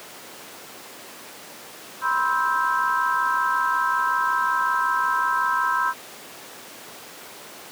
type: chord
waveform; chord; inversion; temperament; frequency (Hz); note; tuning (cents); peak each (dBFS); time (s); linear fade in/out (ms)
sine; C major seventh; third; just; 981.1 / 1046.5 / 1308.1 / 1569.8; B5 / C6 / E6 / G6; -12 / 0 / -14 / +2; -25; 2.01-5.94; 50
effects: pink hiss -40 dBFS RMS until 7.71 s + high-pass 300 Hz 12 dB/octave